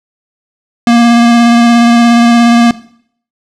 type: tone with vibrato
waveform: square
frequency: 235.5 Hz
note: A#3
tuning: 18 cents sharp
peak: -4 dBFS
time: 0.87-2.71 s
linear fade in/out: 2 ms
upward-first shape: square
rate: 17 Hz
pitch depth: 12 cents each way
effects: noise-tail reverb RT60 0.6 s tail -17 dB re dry + low-pass 6000 Hz 12 dB/octave